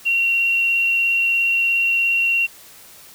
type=tone with vibrato; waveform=sine; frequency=2743 Hz; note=F7; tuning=32 cents flat; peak=-15 dBFS; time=0.05-2.47 s; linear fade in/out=20 ms; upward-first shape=sine; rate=17 Hz; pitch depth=10 cents each way; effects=white hiss -44 dBFS RMS until 3.14 s